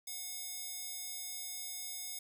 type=tone with high-pass filter; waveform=square; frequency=724 Hz; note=F#5; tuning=38 cents flat; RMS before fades=-43 dBFS; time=0.07-2.19 s; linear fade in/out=5 ms; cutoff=6100 Hz; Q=0.65; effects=12-bit